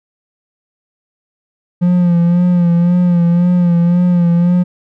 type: tone with vibrato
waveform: triangle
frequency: 174.61 Hz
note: F3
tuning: in tune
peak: -6 dBFS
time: 1.81-4.64 s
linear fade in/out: 20 ms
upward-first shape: sine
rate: 1.9 Hz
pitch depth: 41 cents each way
effects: none